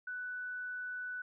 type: tone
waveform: sine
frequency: 1489 Hz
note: F#6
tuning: 11 cents sharp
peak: -38 dBFS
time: 0.07-1.22 s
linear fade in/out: 5 ms
effects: none